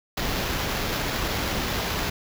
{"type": "noise with sample-and-hold", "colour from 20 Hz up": "pink", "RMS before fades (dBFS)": -27, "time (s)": [0.17, 2.1], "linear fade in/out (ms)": 5, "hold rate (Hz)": 8820, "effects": []}